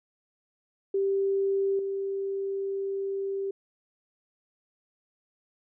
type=tone with level steps; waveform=sine; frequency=392 Hz; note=G4; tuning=in tune; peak=-23 / -28 dBFS; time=0.94-3.51 s; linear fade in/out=5 ms; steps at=1.79 s; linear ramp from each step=2 ms; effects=none